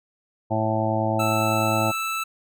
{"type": "harmonic tone", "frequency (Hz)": 109.7, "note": "A2", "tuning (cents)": -5, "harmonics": [1, 2, 3, 5, 6, 7, 8], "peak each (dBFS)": [-26, -29, -29, -29, -27, -29, -29], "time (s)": [0.5, 1.92], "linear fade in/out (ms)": 20}
{"type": "tone", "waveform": "25% pulse", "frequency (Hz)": 1318.5, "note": "E6", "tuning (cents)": 0, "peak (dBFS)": -21, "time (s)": [1.19, 2.24], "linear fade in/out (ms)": 10}
{"effects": []}